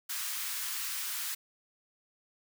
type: high-pass noise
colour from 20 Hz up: white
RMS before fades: -36 dBFS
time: 0.09-1.35 s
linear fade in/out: 10 ms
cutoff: 1100 Hz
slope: 24 dB/octave
effects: none